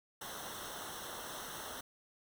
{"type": "noise with comb filter", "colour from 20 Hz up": "pink", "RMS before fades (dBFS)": -45, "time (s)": [0.21, 1.81], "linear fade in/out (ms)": 5, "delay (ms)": 0.42, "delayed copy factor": -0.85, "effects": []}